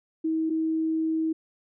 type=tone pair in turn; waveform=sine; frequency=320 / 320 Hz; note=D#4 / D#4; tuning=+49 / +49 cents; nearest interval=unison; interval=0 cents; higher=neither; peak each=-23 dBFS; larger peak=neither; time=0.24-0.5 / 0.5-1.33 s; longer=second; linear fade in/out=10 ms; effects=none